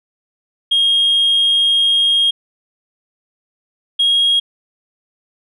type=tone pair in turn; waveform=sine; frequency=3249 / 3275 Hz; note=G#7 / G#7; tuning=-39 / -25 cents; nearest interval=unison; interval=14 cents; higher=second; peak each=-9 dBFS; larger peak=neither; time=0.71-2.31 / 3.99-4.4 s; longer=first; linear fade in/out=10 ms; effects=tanh soft clip ceiling -8 dBFS